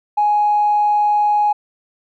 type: tone with tanh clipping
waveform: triangle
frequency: 834 Hz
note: G#5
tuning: 7 cents sharp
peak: -12 dBFS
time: 0.17-1.53 s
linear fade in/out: 10 ms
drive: 4 dB
effects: none